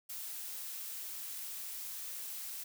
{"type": "noise", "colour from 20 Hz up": "blue", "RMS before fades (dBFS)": -43, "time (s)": [0.09, 2.64], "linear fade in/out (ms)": 10, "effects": []}